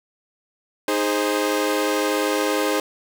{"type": "chord", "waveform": "sawtooth", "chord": "Ab major", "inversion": "second", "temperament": "equal with one note detuned", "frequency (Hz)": [311.1, 411, 523.3], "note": ["Eb4", "Ab4", "C5"], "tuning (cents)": [0, -18, 0], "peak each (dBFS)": -20, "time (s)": [0.88, 2.8], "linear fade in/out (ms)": 2, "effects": []}